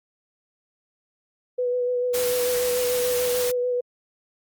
sine tone with vibrato, 493.9 Hz, B4, in tune, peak -21 dBFS, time 1.58-3.81 s, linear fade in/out 10 ms, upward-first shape sine, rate 6.8 Hz, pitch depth 18 cents each way
white noise, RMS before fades -29 dBFS, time 2.13-3.52 s, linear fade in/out 20 ms
effects Opus 32 kbps

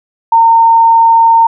sine tone, 914 Hz, A#5, 34 cents flat, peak -3 dBFS, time 0.32-1.47 s, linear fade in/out 5 ms, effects none

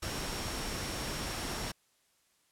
sine tone in noise, 5530 Hz, F8, 18 cents flat, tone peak -46 dBFS, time 0.02-1.72 s, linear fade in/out 10 ms, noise pink, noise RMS -37 dBFS, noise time 0.02-1.72 s, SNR -12 dB, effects white hiss -71 dBFS RMS until 2.51 s + low-pass 11000 Hz 12 dB/octave

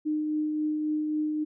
sine tone with tremolo, 305.2 Hz, D#4, 33 cents flat, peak -24 dBFS, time 0.05-1.45 s, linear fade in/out 20 ms, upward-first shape triangle, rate 3.7 Hz, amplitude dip 30%, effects none

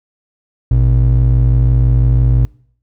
triangle ring-modulated tone, 89 Hz, F2, 33 cents sharp, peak -3 dBFS, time 0.71-2.45 s, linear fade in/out 0 ms, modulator 33 Hz, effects noise-tail reverb RT60 0.6 s tail -25 dB re dry

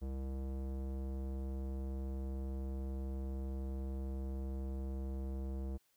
square tone with low-pass filter, 66.5 Hz, C2, 29 cents sharp, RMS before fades -40 dBFS, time 0.01-5.78 s, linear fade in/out 20 ms, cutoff 510 Hz, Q 0.98, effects white hiss -75 dBFS RMS until 5.96 s

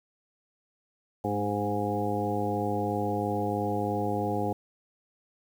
harmonic tone with a mistuned harmonic, 103 Hz, G#2, 14 cents flat, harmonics 1 / 2 / 3 / 4 / 5 / 7 / 8, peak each -34 / -34 / -34 / -34 / -34 / -34 / -34 dBFS, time 1.24-4.53 s, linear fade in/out 5 ms, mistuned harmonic 2, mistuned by +29 cents, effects 9-bit

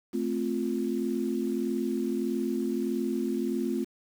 sine chord, F major, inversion first, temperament equal, 220 / 261.6 / 349.2 Hz, A3 / C4 / F4, 0 / 0 / 0 cents, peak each -31 dBFS, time 0.13-3.85 s, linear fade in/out 20 ms, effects 8-bit

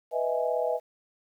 sine chord, E major seventh, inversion second, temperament equal, 493.9 / 622.3 / 659.3 / 830.6 Hz, B4 / D#5 / E5 / G#5, 0 / 0 / 0 / 0 cents, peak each -29 / -30 / -30 / -34 dBFS, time 0.11-0.8 s, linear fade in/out 50 ms, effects 10-bit

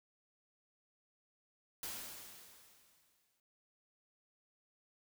white noise with exponential decay, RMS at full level -42 dBFS, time 1.83-3.4 s, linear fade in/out 1 ms, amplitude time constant 340 ms, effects none

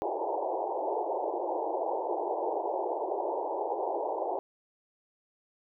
white band-pass noise, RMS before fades -32 dBFS, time 0.02-4.39 s, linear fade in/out 0 ms, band 330 to 930 Hz, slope 96 dB/octave, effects none

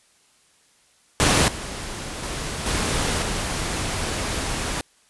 pink noise with level steps, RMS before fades -17 / -32 / -29 / -23 / -26 dBFS, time 1.2-4.81 s, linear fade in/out 0 ms, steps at 1.48 / 2.23 / 2.66 / 3.22 s, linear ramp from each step 2 ms, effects white hiss -59 dBFS RMS until 5.09 s + resampled to 24000 Hz

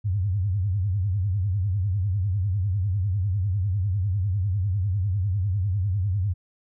sine tone with vibrato, 96.5 Hz, G2, 27 cents flat, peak -21 dBFS, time 0.04-6.34 s, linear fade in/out 20 ms, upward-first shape triangle, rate 10 Hz, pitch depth 220 cents each way, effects none

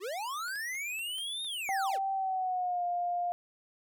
square linear two-way sweep, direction up then down, 338.6 to 3729 to 338.6 Hz, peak -35 dBFS, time 0-1.99 s, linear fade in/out 50 ms, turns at 1.44 s
clicks, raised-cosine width 0.2 ms, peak -37 dBFS, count 6, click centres 0.482 / 0.557 / 0.752 / 0.992 / 1.183 / 1.446 s
sine tone with pitch glide, 777 to 704.3 Hz, G5 to F5, -16 to +14 cents, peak -29 dBFS, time 1.69-3.32 s, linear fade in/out 0 ms, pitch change -170 cents, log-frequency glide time 2.13-2.84 s
effects none

